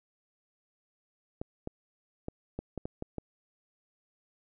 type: clicks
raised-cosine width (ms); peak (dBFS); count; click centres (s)
2; -22; 8; 1.415 / 1.674 / 2.284 / 2.59 / 2.777 / 2.855 / 3.024 / 3.183
effects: none